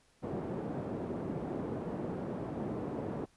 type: band-pass noise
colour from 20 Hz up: pink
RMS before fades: -38 dBFS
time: 0.22-3.26 s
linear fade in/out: 20 ms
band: 170 to 520 Hz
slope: 12 dB/octave
effects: pink hiss -68 dBFS RMS until 3.36 s + resampled to 24000 Hz